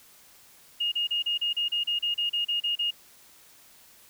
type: tone bursts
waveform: sine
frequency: 2851 Hz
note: F7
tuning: 35 cents sharp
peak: -24 dBFS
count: 14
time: 0.8-2.909 s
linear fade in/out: 10 ms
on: 120 ms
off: 33 ms
effects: white hiss -55 dBFS RMS until 4.09 s